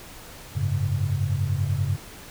sine chord, F# suspended second, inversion none, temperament equal with one note detuned, 93.57 / 103.83 / 138.59 Hz, F#2 / G#2 / C#3, +20 / 0 / 0 cents, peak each -26 dBFS, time 0.55-1.97 s, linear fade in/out 20 ms, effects pink hiss -43 dBFS RMS until 2.3 s

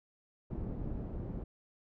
pink low-pass noise, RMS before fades -39 dBFS, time 0.5-1.44 s, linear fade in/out 10 ms, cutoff 360 Hz, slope 12 dB/octave, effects none

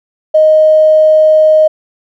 triangle tone with tanh clipping, 622.3 Hz, D#5, in tune, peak -3 dBFS, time 0.34-1.68 s, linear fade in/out 10 ms, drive 3 dB, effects none

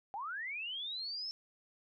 sine linear sweep, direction up, 753 to 5360 Hz, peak -38 dBFS, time 0.14-1.31 s, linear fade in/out 0 ms, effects none

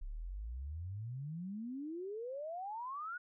sine exponential sweep, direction up, 32.37 to 1483 Hz, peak -40 dBFS, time 0.01-3.18 s, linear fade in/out 10 ms, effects none

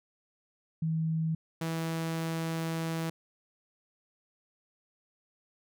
sine / sawtooth tone pair in turn, 160.7 / 163.41 Hz, E3 / E3, -44 / -15 cents, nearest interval unison, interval 29 cents, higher second, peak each -27 / -27 dBFS, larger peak neither, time 0.82-1.35 / 1.61-3.1 s, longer second, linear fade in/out 5 ms, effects none

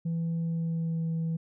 sine tone with pitch glide, 166.1 to 163.53 Hz, E3 to E3, +13 to -14 cents, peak -25 dBFS, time 0.05-1.37 s, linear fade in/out 10 ms, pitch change -27 cents, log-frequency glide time 0.39-1.09 s, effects tanh soft clip ceiling -26 dBFS

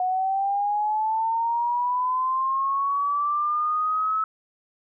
sine linear sweep, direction up, 730 to 1300 Hz, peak -21 dBFS, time 0-4.24 s, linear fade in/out 2 ms, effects none

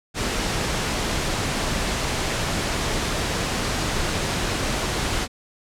pink noise, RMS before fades -24 dBFS, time 0.14-5.28 s, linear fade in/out 50 ms, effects low-pass 8000 Hz 12 dB/octave

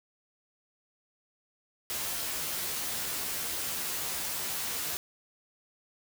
white noise with comb filter, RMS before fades -34 dBFS, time 1.9-4.97 s, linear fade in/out 0 ms, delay 13 ms, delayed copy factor +0.7, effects none

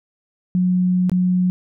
sine tone with dropouts, 181.7 Hz, F#3, 31 cents flat, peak -14 dBFS, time 0.55-1.5 s, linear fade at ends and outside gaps 0 ms, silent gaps 1.096-1.117 s, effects none

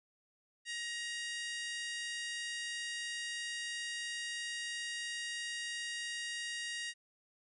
harmonic tone, 943 Hz, A#5, 20 cents sharp, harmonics 2 / 3 / 4 / 5 / 6 / 7 / 8 / 9 / 10, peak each -41 / -45 / -47 / -49 / -51 / -52 / -53 / -54 / -55 dBFS, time 0.65-6.94 s, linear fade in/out 50 ms, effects none

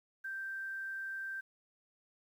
sine tone with quantisation, 1568 Hz, G6, in tune, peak -38 dBFS, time 0.24-1.41 s, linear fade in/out 10 ms, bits 11, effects none

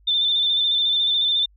sine tone with vibrato, 3559 Hz, A7, 19 cents sharp, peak -17 dBFS, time 0.07-1.46 s, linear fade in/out 10 ms, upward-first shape square, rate 14 Hz, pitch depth 26 cents each way, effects added 50 Hz sine -52 dBFS peak until 1.56 s

